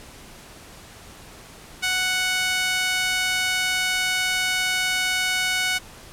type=tone with high-pass filter; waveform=sawtooth; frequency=740 Hz; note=F#5; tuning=in tune; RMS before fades=-23 dBFS; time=1.82-5.79 s; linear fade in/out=20 ms; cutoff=1900 Hz; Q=1.3; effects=pink hiss -44 dBFS RMS until 6.12 s + low-pass 12000 Hz 12 dB/octave